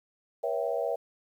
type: chord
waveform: sine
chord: A# diminished seventh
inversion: none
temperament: equal with one note detuned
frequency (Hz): 478.4 / 554.4 / 659.3 / 784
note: A#4 / C#5 / E5 / G5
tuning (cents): +45 / 0 / 0 / 0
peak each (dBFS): -32 / -32 / -32 / -37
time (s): 0.43-0.96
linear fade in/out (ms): 10
effects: 10-bit